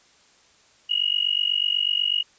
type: tone with amplitude modulation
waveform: sine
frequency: 2888 Hz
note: F#7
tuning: 43 cents flat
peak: -16 dBFS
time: 0.89-2.23 s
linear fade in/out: 20 ms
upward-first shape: sine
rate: 48.1 Hz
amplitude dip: 95%
effects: white hiss -57 dBFS RMS until 2.38 s + resampled to 16000 Hz